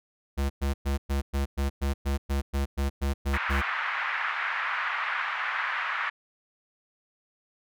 square tone bursts, 69.3 Hz, C#2, in tune, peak -25 dBFS, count 14, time 0.37-3.62 s, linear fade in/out 20 ms, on 130 ms, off 110 ms
white band-pass noise, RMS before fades -30 dBFS, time 3.33-6.1 s, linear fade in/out 10 ms, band 1000 to 2000 Hz, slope 24 dB/octave
effects none

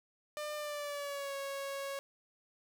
sawtooth tone with pitch glide, 599 to 552.5 Hz, D5 to C#5, +34 to -6 cents, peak -34 dBFS, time 0.37-1.99 s, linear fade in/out 0 ms, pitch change -140 cents, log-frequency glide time 0.57-1.35 s, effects none

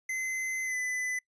square tone with pitch glide, 2051 to 2005 Hz, C7 to B6, -35 to +26 cents, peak -31 dBFS, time 0.09-1.19 s, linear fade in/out 5 ms, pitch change -39 cents, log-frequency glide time 0.64-0.76 s, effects noise-tail reverb RT60 0.1 s tail -22 dB re dry + resampled to 22050 Hz

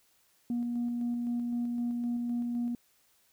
sine tone with tremolo, 239.4 Hz, A#3, 46 cents sharp, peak -27 dBFS, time 0.5-2.75 s, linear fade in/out 2 ms, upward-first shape square, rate 3.9 Hz, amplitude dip 25%, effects tanh soft clip ceiling -26 dBFS + white hiss -68 dBFS RMS until 3.32 s

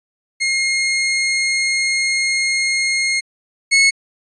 sawtooth tone pair in turn, 2142 / 2188 Hz, C7 / C#7, +40 / -23 cents, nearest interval unison, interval 37 cents, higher second, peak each -12 / -6 dBFS, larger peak second, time 0.4-3.21 / 3.71-3.91 s, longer first, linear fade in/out 20 ms, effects resampled to 22050 Hz

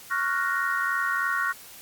sine chord, Gb major seventh, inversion second, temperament equal, 1108.7 / 1396.9 / 1480 / 1864.7 Hz, Db6 / F6 / Gb6 / Bb6, 0 / 0 / 0 / 0 cents, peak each -29 dBFS, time 0.1-1.53 s, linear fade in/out 20 ms, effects white hiss -46 dBFS RMS until 1.81 s + Opus 48 kbps

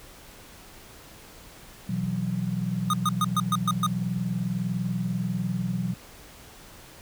sine chord, B suspended fourth, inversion none, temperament equal, 123.47 / 164.81 / 185 Hz, B2 / E3 / F#3, 0 / 0 / 0 cents, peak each -31 / -31 / -28 dBFS, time 1.89-5.94 s, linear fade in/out 5 ms
square tone bursts, 1234 Hz, D#6, 15 cents flat, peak -22 dBFS, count 7, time 2.9-3.865 s, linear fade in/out 2 ms, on 35 ms, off 120 ms
effects pink hiss -48 dBFS RMS until 7.01 s

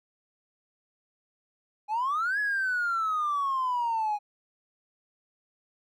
triangle exponential two-way sweep, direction up then down, 820 to 1705 to 820 Hz, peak -22 dBFS, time 1.88-4.19 s, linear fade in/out 50 ms, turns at 2.39 s, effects tanh soft clip ceiling -22 dBFS

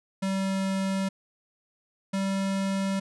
square tone pair in turn, 192.8 / 194.37 Hz, G3 / G3, -28 / -14 cents, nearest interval unison, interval 14 cents, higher second, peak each -26 dBFS, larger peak neither, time 0.22-1.09 / 2.13-3 s, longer neither, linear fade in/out 10 ms, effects resampled to 24000 Hz

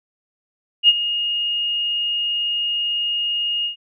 sine tone with ADSR envelope, 2853 Hz, F7, 36 cents sharp, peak -6 dBFS, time 0.83-3.76 s, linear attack 55 ms, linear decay 37 ms, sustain -13 dB, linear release 110 ms, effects none

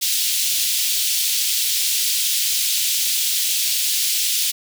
pink high-pass noise, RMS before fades -20 dBFS, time 0.01-4.52 s, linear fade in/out 20 ms, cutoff 3100 Hz, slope 24 dB/octave, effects none

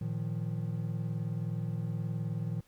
triangle chord, Bb suspended fourth, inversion none, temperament equal with one note detuned, 113.75 / 155.56 / 174.61 Hz, Bb2 / Eb3 / F3, -42 / 0 / 0 cents, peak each -33 / -34 / -37 dBFS, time 0.01-2.61 s, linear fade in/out 5 ms, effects pink hiss -67 dBFS RMS until 2.67 s

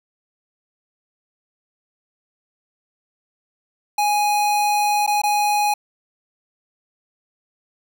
square tone with dropouts, 830.6 Hz, G#5, in tune, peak -17 dBFS, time 3.98-5.74 s, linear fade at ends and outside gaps 5 ms, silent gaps 5.065-5.075 / 5.218-5.235 s, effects none

